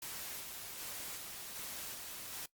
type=noise with tremolo; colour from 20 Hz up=white; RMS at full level=-44 dBFS; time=0.02-2.46 s; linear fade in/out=5 ms; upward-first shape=square; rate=1.3 Hz; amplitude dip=25%; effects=noise-tail reverb RT60 0.1 s tail -20 dB re dry + Opus 48 kbps